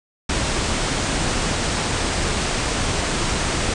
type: low-pass noise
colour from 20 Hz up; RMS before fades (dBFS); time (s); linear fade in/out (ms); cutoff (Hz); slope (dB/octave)
pink; -22; 0.29-3.74; 5; 9200; 96
effects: none